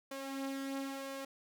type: tone with flanger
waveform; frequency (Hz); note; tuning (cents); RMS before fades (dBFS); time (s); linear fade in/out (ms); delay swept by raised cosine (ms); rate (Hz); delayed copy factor
sawtooth; 272; C#4; -33; -41; 0.11-1.25; 5; 1.7 to 4.3; 1; +0.5
effects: none